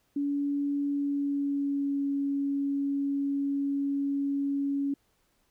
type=tone with pitch glide; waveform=sine; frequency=284.4 to 279.8 Hz; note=C#4 to C#4; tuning=+45 to +16 cents; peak=-26 dBFS; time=0.16-4.94 s; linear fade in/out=5 ms; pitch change=-29 cents; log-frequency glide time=0.87-2.06 s; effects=pink hiss -71 dBFS RMS until 5.5 s